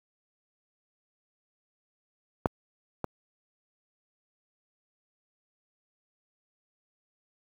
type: clicks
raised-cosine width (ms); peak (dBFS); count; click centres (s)
1; -8 / -16; 2; 2.458 / 3.043
effects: high-pass 60 Hz 12 dB/octave + 8-bit